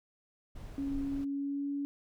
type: noise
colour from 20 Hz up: brown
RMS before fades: -43 dBFS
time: 0.55-1.25 s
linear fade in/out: 10 ms
type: tone with pitch glide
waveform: sine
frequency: 277.2 to 283 Hz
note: C#4 to C#4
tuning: 0 to +36 cents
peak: -32 dBFS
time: 0.78-1.85 s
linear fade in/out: 0 ms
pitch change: +36 cents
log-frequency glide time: 1.08-1.7 s
effects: none